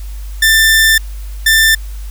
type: tone pair in turn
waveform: sawtooth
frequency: 1780 / 1780 Hz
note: A6 / A6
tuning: +20 / +20 cents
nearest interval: unison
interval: 0 cents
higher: neither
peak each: -3 dBFS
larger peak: neither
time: 0.42-0.98 / 1.46-1.75 s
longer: first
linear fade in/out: 5 ms
effects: added 50 Hz sine -22 dBFS peak until 2.1 s + white hiss -41 dBFS RMS until 2.1 s